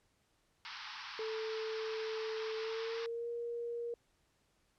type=band-pass noise; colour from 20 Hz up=pink; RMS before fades=-47 dBFS; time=0.65-3.06 s; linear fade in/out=0 ms; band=850 to 5500 Hz; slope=96 dB/octave
type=tone with pitch glide; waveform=sine; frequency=440 to 471.6 Hz; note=A4 to A#4; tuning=0 to +20 cents; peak=-37 dBFS; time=1.19-3.94 s; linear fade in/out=2 ms; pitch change=+120 cents; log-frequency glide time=2.57-3.28 s
effects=pink hiss -75 dBFS RMS until 4.78 s + low-pass 10000 Hz 12 dB/octave